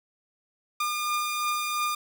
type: beating tone pair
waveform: sawtooth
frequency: 1206 / 1208.9 Hz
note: D6 / D6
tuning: +46 / +50 cents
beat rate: 2.9 Hz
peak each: -32 / -23 dBFS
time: 0.8-1.95 s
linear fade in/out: 5 ms
effects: 10-bit